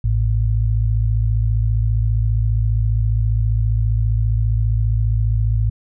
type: tone pair together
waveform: sine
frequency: 54.9 / 109.8 Hz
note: A1 / A2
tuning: -3 / -3 cents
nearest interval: octave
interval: 1200 cents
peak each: -17 dBFS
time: 0.04-5.7 s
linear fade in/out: 5 ms
effects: none